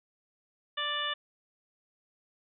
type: harmonic tone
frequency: 588 Hz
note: D5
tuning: 2 cents sharp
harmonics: 1 / 2 / 3 / 4 / 5 / 6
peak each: -43 / -36 / -36 / -46 / -35 / -36 dBFS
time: 0.77-1.14 s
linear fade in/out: 10 ms
effects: none